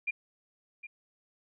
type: tone with echo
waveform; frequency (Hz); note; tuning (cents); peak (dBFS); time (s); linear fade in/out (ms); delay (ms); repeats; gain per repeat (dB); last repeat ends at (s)
sine; 2400; D7; +37; -28; 0.07-0.11; 10; 760; 1; -13; 0.87
effects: none